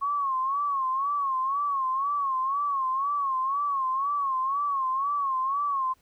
sine tone with vibrato, 1097 Hz, C#6, 18 cents flat, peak -24 dBFS, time 0.01-5.94 s, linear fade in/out 20 ms, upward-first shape sine, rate 2 Hz, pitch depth 100 cents each way, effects pink hiss -66 dBFS RMS until 6.01 s

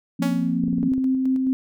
sine chord, F suspended fourth, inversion none, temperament just, 174.61 / 232.8 / 261.9 Hz, F3 / Bb3 / C4, 0 / -2 / +2 cents, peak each -24 dBFS, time 0.19-0.89 s, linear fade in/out 10 ms
sawtooth tone with exponential decay, 280 Hz, C#4, 18 cents sharp, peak -18 dBFS, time 0.22-0.6 s, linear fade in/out 5 ms, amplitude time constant 81 ms
clicks, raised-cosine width 3 ms, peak -22 dBFS, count 7, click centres 0.638 / 0.681 / 0.73 / 0.783 / 0.836 / 0.919 / 0.98 s
sine tone with tremolo, 261.6 Hz, C4, in tune, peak -17 dBFS, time 0.83-1.53 s, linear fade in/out 0 ms, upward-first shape square, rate 4.7 Hz, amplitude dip 25%
effects none

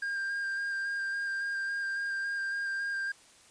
triangle tone with vibrato, 1600 Hz, G6, 35 cents sharp, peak -29 dBFS, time 0.02-3.12 s, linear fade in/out 5 ms, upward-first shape square, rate 3.6 Hz, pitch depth 14 cents each way, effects white hiss -58 dBFS RMS until 3.5 s + resampled to 22050 Hz

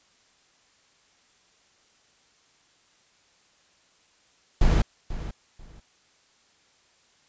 brown noise with echo, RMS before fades -18 dBFS, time 4.61-4.82 s, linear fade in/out 5 ms, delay 490 ms, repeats 2, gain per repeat -14 dB, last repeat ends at 5.8 s, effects white hiss -62 dBFS RMS until 7.28 s + resampled to 16000 Hz

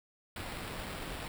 pink noise with sample-and-hold, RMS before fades -41 dBFS, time 0.36-1.28 s, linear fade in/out 2 ms, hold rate 6300 Hz, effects none

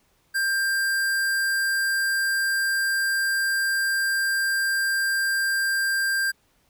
square tone, 1588 Hz, G6, 22 cents sharp, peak -22 dBFS, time 0.34-6.32 s, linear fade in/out 20 ms, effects pink hiss -65 dBFS RMS until 6.69 s

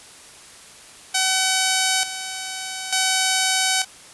5% pulse tone with tremolo, 757 Hz, F#5, 39 cents sharp, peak -6 dBFS, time 1.14-3.85 s, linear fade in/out 10 ms, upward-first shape square, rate 0.56 Hz, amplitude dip 70%, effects white hiss -44 dBFS RMS until 4.13 s + resampled to 24000 Hz

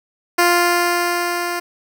10% pulse tone with level ramp, 349.2 Hz, F4, in tune, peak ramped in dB -3 to -13 dBFS, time 0.38-1.6 s, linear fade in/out 10 ms, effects none

